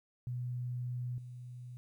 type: tone with level steps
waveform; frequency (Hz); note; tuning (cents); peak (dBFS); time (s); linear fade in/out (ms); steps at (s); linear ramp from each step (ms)
sine; 123.47; B2; 0; -35 / -44; 0.27-1.77; 0; 1.18; 2
effects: 12-bit